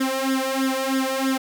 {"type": "tone with flanger", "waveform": "sawtooth", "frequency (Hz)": 265.5, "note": "C4", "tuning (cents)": 25, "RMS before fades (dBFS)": -23, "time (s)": [0, 1.38], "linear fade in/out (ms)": 10, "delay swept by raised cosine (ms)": [0.57, 2.17], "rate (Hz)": 3.1, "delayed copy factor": 0.85, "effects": []}